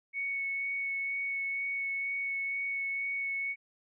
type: tone with vibrato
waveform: sine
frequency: 2217 Hz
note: C#7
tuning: in tune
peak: -31 dBFS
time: 0.13-3.56 s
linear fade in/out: 50 ms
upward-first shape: sine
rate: 2.1 Hz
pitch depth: 9 cents each way
effects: none